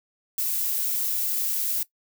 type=noise; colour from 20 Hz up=violet; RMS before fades=-26 dBFS; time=0.38-1.83 s; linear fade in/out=2 ms; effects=noise-tail reverb RT60 0.1 s tail -18 dB re dry